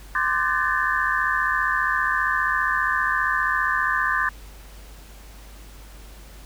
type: tone cluster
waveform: sine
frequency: 1041 / 1184 / 1530 / 1709 / 1784 Hz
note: C6 / D6 / G6 / G#6 / A6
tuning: -9 / +14 / -42 / +49 / +23 cents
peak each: -26 dBFS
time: 0.15-4.29 s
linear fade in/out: 2 ms
effects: added 50 Hz sine -41 dBFS peak until 6.45 s + pink hiss -48 dBFS RMS until 6.45 s